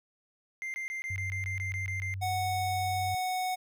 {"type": "tone bursts", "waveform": "triangle", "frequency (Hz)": 2093, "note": "C7", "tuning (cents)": 0, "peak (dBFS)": -32, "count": 11, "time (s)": [0.62, 2.14], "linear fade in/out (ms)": 0, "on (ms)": 120, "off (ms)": 20}
{"type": "tone with pitch glide", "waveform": "sine", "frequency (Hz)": [96, 95.45], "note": ["G2", "G2"], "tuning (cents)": [-36, -46], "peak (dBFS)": -34, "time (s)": [1.1, 3.15], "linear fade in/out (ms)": 5, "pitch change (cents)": -10, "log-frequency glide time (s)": [1.66, 2.64]}
{"type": "tone", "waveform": "square", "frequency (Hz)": 739, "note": "F#5", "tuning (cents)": -2, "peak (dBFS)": -30, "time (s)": [2.21, 3.56], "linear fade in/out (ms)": 20}
{"effects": []}